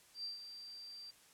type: tone with ADSR envelope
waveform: sine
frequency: 4699 Hz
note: D8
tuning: in tune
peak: -39 dBFS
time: 0.14-1.11 s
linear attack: 100 ms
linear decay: 140 ms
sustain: -9 dB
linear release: 9 ms
effects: white hiss -64 dBFS RMS until 1.33 s + low-pass 11000 Hz 12 dB/octave